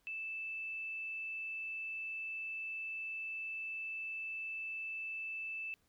sine tone, 2637 Hz, E7, in tune, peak -39 dBFS, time 0.07-5.74 s, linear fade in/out 0 ms, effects pink hiss -75 dBFS RMS until 5.88 s

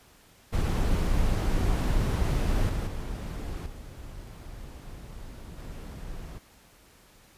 brown noise with level steps, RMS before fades -25 / -29 / -34 / -42 / -39 dBFS, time 0.52-6.39 s, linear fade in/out 20 ms, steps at 2.69 / 2.87 / 3.66 / 5.58 s, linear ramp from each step 2 ms, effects pink hiss -57 dBFS RMS until 7.37 s + resampled to 32000 Hz

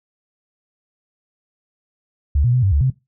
sine tone with pitch steps, 71.6 / 121.6 / 126.2 / 97.2 / 72 / 131 Hz, D2 / B2 / B2 / G2 / D2 / C3, -43 / -26 / +38 / -14 / -34 / +2 cents, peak -13 dBFS, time 2.35-2.902 s, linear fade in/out 5 ms, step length 92 ms, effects noise-tail reverb RT60 0.2 s tail -18 dB re dry

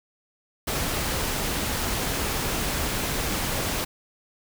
pink noise, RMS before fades -27 dBFS, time 0.67-3.85 s, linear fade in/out 10 ms, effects none

